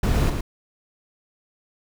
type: noise with echo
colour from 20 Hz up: brown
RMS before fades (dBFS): -20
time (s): 0.03-0.3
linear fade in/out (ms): 5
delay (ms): 110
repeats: 1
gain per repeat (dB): -5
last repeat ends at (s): 0.41
effects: none